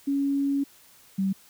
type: tone pair in turn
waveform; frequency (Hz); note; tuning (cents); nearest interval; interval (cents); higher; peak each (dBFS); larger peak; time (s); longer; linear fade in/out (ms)
sine; 278.9 / 192.91; C#4 / G3; +11 / -27; tritone; 638; first; -22; neither; 0.07-0.64 / 1.18-1.33; first; 10
effects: white hiss -55 dBFS RMS until 1.49 s